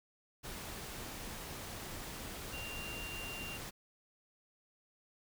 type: tone in noise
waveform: sine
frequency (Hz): 2778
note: F7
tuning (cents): -10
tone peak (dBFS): -44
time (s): 2.52-3.58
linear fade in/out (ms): 20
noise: pink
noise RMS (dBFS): -45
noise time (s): 0.43-3.71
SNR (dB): -2
effects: none